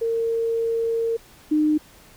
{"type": "tone pair in turn", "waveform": "sine", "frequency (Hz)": [457.8, 304.7], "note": ["A#4", "D#4"], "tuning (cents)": [-31, -36], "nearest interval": "perfect fifth", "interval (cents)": 705, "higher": "first", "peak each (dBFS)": [-20, -16], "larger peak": "second", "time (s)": [[0.01, 1.17], [1.51, 1.78]], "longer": "first", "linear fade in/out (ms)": 10, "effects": ["pink hiss -50 dBFS RMS until 2.16 s"]}